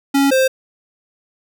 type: tone pair in turn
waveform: square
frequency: 277.2 / 525.3 Hz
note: C#4 / C5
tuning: 0 / +7 cents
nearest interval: major seventh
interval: 1107 cents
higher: second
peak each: -12 dBFS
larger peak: neither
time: 0.14-0.31 / 0.31-0.48 s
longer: neither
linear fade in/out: 10 ms
effects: none